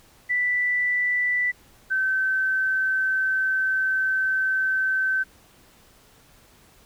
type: tone pair in turn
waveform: sine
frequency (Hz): 1975.5 / 1539.1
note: B6 / G6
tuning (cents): 0 / -32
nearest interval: major third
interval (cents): 432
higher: first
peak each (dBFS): -20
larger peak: neither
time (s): 0.29-1.52 / 1.9-5.24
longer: second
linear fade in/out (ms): 20
effects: pink hiss -55 dBFS RMS until 6.85 s